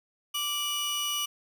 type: tone pair together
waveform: sawtooth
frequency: 1174.7 / 2937 Hz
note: D6 / F#7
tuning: 0 / -13 cents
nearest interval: octave + major third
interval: 1587 cents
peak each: -32 / -26 dBFS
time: 0.34-1.26 s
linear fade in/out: 10 ms
effects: none